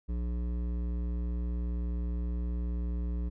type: tone with hard clipping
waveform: sine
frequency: 59.5 Hz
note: A#1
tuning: 36 cents sharp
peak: -32 dBFS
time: 0.08-3.3 s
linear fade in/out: 20 ms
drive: 12 dB
effects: none